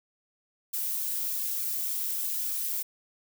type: noise with flanger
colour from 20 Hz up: violet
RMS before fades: -31 dBFS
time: 0.73-2.83 s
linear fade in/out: 10 ms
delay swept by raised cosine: 1 to 3.3 ms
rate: 3.4 Hz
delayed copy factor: -0.5
effects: none